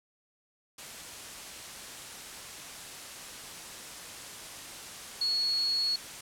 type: tone in noise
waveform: sine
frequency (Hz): 4349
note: C#8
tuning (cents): -34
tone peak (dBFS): -26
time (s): 5.21-5.96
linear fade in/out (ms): 5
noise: white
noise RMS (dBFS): -43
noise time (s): 0.78-6.21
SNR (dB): +14
effects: low-pass 10000 Hz 12 dB/octave